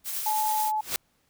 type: noise with tremolo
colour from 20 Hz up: blue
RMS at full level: -30 dBFS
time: 0.04-0.72 s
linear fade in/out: 50 ms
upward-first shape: triangle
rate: 9.3 Hz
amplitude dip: 35%
type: tone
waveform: sine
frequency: 860 Hz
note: A5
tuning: 40 cents flat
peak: -24 dBFS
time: 0.26-0.81 s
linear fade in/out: 5 ms
type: noise with exponential growth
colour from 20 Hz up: white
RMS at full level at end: -24 dBFS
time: 0.76-0.96 s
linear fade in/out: 0 ms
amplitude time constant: 43 ms
effects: pink hiss -69 dBFS RMS until 1.29 s